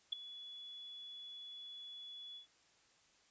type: tone with ADSR envelope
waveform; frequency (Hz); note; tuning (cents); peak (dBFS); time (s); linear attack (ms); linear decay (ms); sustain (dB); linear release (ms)
sine; 3409; G#7; +45; -30; 0.12-2.47; 10; 3; -18; 110
effects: white hiss -70 dBFS RMS until 3.3 s + resampled to 16000 Hz